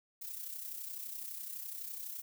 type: noise with amplitude modulation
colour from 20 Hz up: violet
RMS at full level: -41 dBFS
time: 0.21-2.22 s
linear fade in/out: 10 ms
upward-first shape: sine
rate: 31.9 Hz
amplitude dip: 55%
effects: none

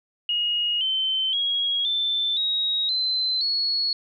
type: tone with pitch steps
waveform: sine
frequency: 2876 / 3082 / 3304 / 3541 / 3795 / 4067 / 4359 Hz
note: F#7 / G7 / G#7 / A7 / A#7 / C8 / C#8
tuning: -50 / -30 / -10 / +10 / +30 / -50 / -30 cents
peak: -21 dBFS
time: 0.29-3.93 s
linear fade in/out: 2 ms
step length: 520 ms
effects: none

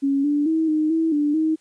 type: tone with pitch steps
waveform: sine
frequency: 276.8 / 291.8 / 320.8 / 308.7 / 324.4 / 294 / 315.9 Hz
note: C#4 / D4 / E4 / D#4 / E4 / D4 / D#4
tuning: -2 / -11 / -47 / -14 / -28 / +2 / +26 cents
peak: -17 dBFS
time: 0.02-1.56 s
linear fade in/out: 20 ms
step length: 220 ms
effects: white hiss -61 dBFS RMS until 1.6 s + resampled to 22050 Hz

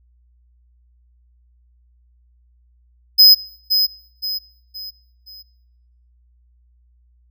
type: tone with echo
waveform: square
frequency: 5050 Hz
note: D#8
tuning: 25 cents sharp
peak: -6 dBFS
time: 3.18-3.35 s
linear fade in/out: 20 ms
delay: 520 ms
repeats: 4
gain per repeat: -8 dB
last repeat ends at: 5.43 s
effects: noise-tail reverb RT60 0.8 s tail -22 dB re dry + added 60 Hz sine -53 dBFS peak until 7.3 s

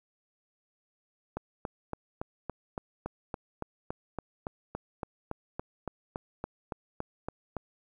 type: click train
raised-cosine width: 1 ms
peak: -20 dBFS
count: 23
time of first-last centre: 1.37-7.567 s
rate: 3.55 Hz
effects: 10-bit

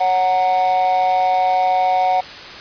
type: tone with amplitude modulation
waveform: triangle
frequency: 740 Hz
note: F#5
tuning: in tune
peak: -8 dBFS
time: 0-2.21 s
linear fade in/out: 10 ms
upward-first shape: sine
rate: 187 Hz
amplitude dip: 75%
effects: white hiss -33 dBFS RMS until 2.6 s + resampled to 11025 Hz

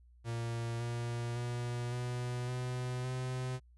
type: tone with pitch steps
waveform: 45% pulse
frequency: 116.54 / 118.71 / 120.93 / 123.18 / 125.48 / 127.82 Hz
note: A#2 / A#2 / B2 / B2 / B2 / C3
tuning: 0 / +32 / -36 / -4 / +28 / -40 cents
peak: -35 dBFS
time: 0.24-3.6 s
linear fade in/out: 50 ms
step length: 560 ms
effects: added 60 Hz sine -58 dBFS peak until 3.77 s + resampled to 24000 Hz

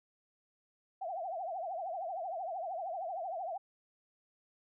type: tone with vibrato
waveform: sine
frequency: 712 Hz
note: F5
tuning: 33 cents sharp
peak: -36 dBFS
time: 1.01-3.58 s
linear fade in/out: 10 ms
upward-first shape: triangle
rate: 13 Hz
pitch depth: 210 cents each way
effects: none

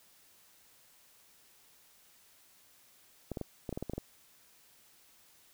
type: clicks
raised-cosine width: 2 ms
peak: -23 dBFS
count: 10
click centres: 3.317 / 3.372 / 3.413 / 3.692 / 3.727 / 3.775 / 3.826 / 3.897 / 3.935 / 3.98 s
effects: white hiss -63 dBFS RMS until 5.53 s

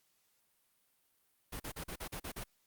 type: noise bursts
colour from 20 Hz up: pink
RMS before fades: -42 dBFS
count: 8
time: 1.52-2.44 s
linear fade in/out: 10 ms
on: 80 ms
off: 40 ms
effects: white hiss -75 dBFS RMS until 2.66 s + Opus 48 kbps

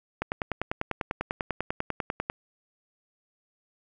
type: click train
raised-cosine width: 0.5 ms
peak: -13 dBFS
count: 22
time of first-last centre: 0.22-2.299 s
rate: 10.1 Hz
effects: none

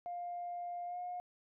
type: tone with pitch glide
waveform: sine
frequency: 703 to 715.7 Hz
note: F5 to F5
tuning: +11 to +42 cents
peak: -38 dBFS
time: 0.06-1.2 s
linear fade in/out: 0 ms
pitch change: +31 cents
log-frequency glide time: 0.86-0.98 s
effects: tanh soft clip ceiling -34 dBFS

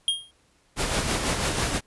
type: tone with exponential decay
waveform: square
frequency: 3234 Hz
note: G#7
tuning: 47 cents flat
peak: -18 dBFS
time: 0.08-0.31 s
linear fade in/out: 1 ms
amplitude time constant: 50 ms
type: noise with tremolo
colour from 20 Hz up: pink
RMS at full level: -24 dBFS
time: 0.76-1.81 s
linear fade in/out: 50 ms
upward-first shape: sine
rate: 6.1 Hz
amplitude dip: 40%
effects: pink hiss -63 dBFS RMS until 1.86 s + resampled to 24000 Hz

